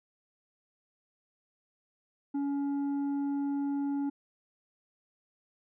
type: tone with tanh clipping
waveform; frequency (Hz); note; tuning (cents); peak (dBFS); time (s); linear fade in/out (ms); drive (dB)
triangle; 281.7; C#4; +28; -30; 2.34-4.1; 10; 10
effects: none